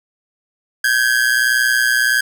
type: ring-modulated tone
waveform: 45% pulse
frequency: 1611 Hz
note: G6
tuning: 47 cents sharp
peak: -10 dBFS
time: 0.84-2.21 s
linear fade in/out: 5 ms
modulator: 60.7 Hz
effects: none